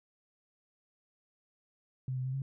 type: tone with pitch steps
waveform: sine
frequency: 129.7 / 128.2 / 130.7 / 135.5 Hz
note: C3 / C3 / C3 / C#3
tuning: -15 / -35 / -1 / -39 cents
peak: -32 dBFS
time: 2.08-2.42 s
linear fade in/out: 2 ms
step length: 85 ms
effects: none